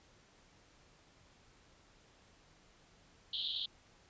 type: band-pass noise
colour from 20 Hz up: white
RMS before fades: -39 dBFS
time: 3.33-3.66 s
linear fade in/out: 5 ms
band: 3100 to 4100 Hz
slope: 96 dB/octave
effects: pink hiss -65 dBFS RMS until 4.09 s + resampled to 16000 Hz